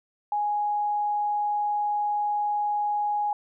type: tone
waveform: sine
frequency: 830.6 Hz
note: G#5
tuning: in tune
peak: -23 dBFS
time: 0.32-3.33 s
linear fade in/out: 2 ms
effects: none